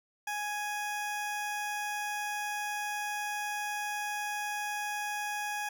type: tone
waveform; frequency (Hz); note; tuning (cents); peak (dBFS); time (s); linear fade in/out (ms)
20% pulse; 832; G#5; +3; -28; 0.27-5.69; 5
effects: none